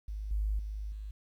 sine tone with level steps, 51.91 Hz, G#1, in tune, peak -35 / -28 / -35 / -38 dBFS, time 0.08-1.11 s, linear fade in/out 5 ms, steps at 0.31 / 0.59 / 0.92 s, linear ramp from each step 2 ms, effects 11-bit

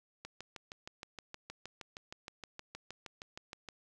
click train, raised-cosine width 0.2 ms, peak -27 dBFS, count 23, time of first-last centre 0.25-3.688 s, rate 6.4 Hz, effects none

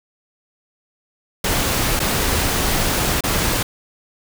pink noise with dropouts, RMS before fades -19 dBFS, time 1.44-3.63 s, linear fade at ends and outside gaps 5 ms, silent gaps 1.994-2 / 3.208-3.237 s, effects none

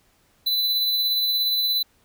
square tone with tremolo, 4000 Hz, B7, 21 cents sharp, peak -19 dBFS, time 0.46-1.83 s, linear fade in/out 10 ms, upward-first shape triangle, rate 17 Hz, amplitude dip 30%, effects pink hiss -62 dBFS RMS until 2.04 s

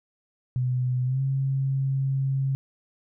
sine tone with pitch glide, 126.1 to 135.15 Hz, B2 to C#3, +36 to -44 cents, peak -22 dBFS, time 0.56-2.55 s, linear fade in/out 0 ms, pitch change +120 cents, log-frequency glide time 1.05-1.21 s, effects none

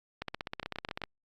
two click trains, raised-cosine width 0.3 ms, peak -19 / -21 dBFS, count 14 / 4, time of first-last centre 0.22-1.038 / 0.63-1.017 s, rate 15.9 / 7.75 Hz, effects Opus 48 kbps

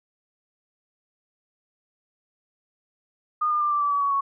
sine tone with pitch steps, 1223 / 1206.2 / 1189.6 / 1173.2 / 1157 / 1141.1 / 1125.4 / 1109.9 Hz, D#6 / D6 / D6 / D6 / D6 / C#6 / C#6 / C#6, -30 / +46 / +22 / -2 / -26 / +50 / +26 / +2 cents, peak -20 dBFS, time 3.41-4.21 s, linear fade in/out 10 ms, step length 100 ms, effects none

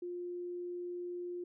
sine tone, 353.2 Hz, F4, 20 cents sharp, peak -38 dBFS, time 0.02-1.44 s, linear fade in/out 5 ms, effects none

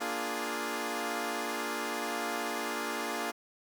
10% pulse chord, Bb dominant seventh, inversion none, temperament equal, 233.1 / 293.7 / 349.2 / 415.3 Hz, Bb3 / D4 / F4 / Ab4, 0 / 0 / 0 / 0 cents, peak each -30 dBFS, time 0-3.32 s, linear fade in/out 20 ms, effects none

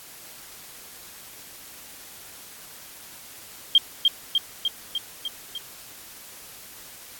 sine tone with echo, 3200 Hz, G7, 35 cents sharp, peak -11 dBFS, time 3.75-3.78 s, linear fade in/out 2 ms, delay 300 ms, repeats 6, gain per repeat -3 dB, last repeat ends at 5.58 s, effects white hiss -44 dBFS RMS until 7.19 s + AAC 64 kbps

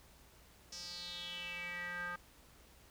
square tone with band-pass filter sweep, 176.2 Hz, F3, 16 cents sharp, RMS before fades -44 dBFS, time 0.72-2.16 s, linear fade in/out 5 ms, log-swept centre 5600 to 1400 Hz, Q 5.8, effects added 60 Hz sine -66 dBFS peak until 2.9 s + pink hiss -63 dBFS RMS until 2.9 s

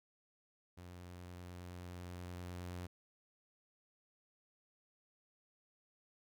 sawtooth tone with level ramp, 89 Hz, F2, 33 cents sharp, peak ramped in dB -47 to -39 dBFS, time 0.77-2.87 s, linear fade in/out 10 ms, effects none

